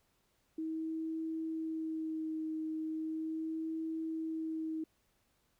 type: tone with vibrato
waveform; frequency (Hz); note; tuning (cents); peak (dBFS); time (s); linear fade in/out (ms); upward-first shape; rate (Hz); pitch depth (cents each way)
sine; 318.5; D#4; +41; -35; 0.58-4.84; 5; sine; 0.37; 18
effects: pink hiss -75 dBFS RMS until 5.59 s